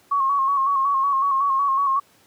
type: tone with vibrato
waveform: sine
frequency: 1100 Hz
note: C#6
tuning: 14 cents flat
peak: -17 dBFS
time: 0.11-2 s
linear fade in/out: 10 ms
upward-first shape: square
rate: 5.4 Hz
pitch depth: 41 cents each way
effects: pink hiss -56 dBFS RMS until 2.26 s + high-pass 150 Hz 12 dB/octave